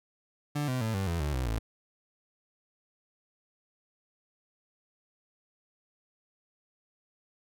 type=tone with pitch steps; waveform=30% pulse; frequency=146.83 / 127.82 / 111.28 / 96.87 / 84.33 / 73.42 / 63.91 / 55.64 Hz; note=D3 / C3 / A2 / G2 / E2 / D2 / C2 / A1; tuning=0 / -40 / +20 / -20 / +40 / 0 / -40 / +20 cents; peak=-26 dBFS; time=0.55-1.59 s; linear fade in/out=10 ms; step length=130 ms; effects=none